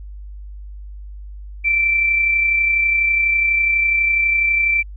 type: tone with amplitude modulation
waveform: sine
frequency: 2340 Hz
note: D7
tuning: 7 cents flat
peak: -12 dBFS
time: 1.64-4.83 s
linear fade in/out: 20 ms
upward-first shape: sine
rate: 32.1 Hz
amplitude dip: 35%
effects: added 50 Hz sine -31 dBFS peak until 4.96 s